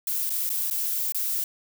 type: noise with dropouts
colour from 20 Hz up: violet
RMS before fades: -27 dBFS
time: 0.07-1.44 s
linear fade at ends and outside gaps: 2 ms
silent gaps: 0.295-0.303 / 0.493-0.5 / 0.701-0.709 / 1.122-1.146 s
effects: none